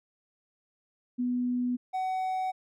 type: tone pair in turn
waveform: sine / triangle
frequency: 246.9 / 750.2 Hz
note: B3 / F#5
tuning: 0 / +24 cents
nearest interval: octave + perfect fifth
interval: 1924 cents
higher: second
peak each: -26 dBFS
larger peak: neither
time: 1.18-1.77 / 1.93-2.52 s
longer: neither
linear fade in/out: 20 ms
effects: none